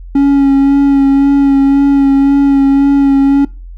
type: tone with vibrato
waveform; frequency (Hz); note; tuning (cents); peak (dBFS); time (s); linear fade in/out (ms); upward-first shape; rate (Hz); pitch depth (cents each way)
triangle; 277.2; C#4; 0; -3; 0.15-3.45; 5; sine; 1.9; 19
effects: noise-tail reverb RT60 0.3 s tail -22 dB re dry + added 43 Hz sine -26 dBFS peak until 3.77 s